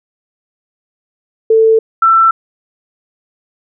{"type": "tone pair in turn", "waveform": "sine", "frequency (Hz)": [445, 1337], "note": ["A4", "E6"], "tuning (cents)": [20, 24], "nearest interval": "octave + perfect fifth", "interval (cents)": 1904, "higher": "second", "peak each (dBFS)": -5, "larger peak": "neither", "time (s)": [[1.5, 1.79], [2.02, 2.31]], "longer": "neither", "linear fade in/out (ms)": 5, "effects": []}